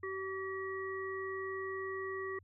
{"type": "harmonic tone", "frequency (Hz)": 382.8, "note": "G4", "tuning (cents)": -41, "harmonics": [1, 3, 5], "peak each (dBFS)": [-39, -44, -43], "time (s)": [0.03, 2.39], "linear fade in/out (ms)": 5, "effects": ["added 93 Hz sine -60 dBFS peak until 2.43 s"]}